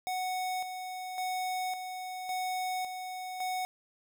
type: tone with tremolo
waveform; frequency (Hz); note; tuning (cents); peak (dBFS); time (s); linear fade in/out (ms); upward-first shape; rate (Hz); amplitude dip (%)
square; 740; F#5; 0; -32; 0.07-3.65; 0; square; 0.9; 50
effects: none